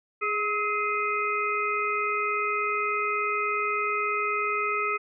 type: harmonic tone with a mistuned harmonic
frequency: 415.3 Hz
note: G#4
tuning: in tune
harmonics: 1 / 3 / 5 / 6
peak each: -32 / -27 / -32 / -31 dBFS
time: 0.21-4.98 s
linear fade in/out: 20 ms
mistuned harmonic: 3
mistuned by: +45 cents
effects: none